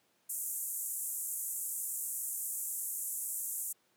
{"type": "band-pass noise", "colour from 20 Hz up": "white", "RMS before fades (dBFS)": -38, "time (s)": [0.29, 3.73], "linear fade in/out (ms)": 10, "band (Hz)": [7200, 14000], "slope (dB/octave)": 48, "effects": ["pink hiss -72 dBFS RMS until 3.96 s", "high-pass 200 Hz 12 dB/octave"]}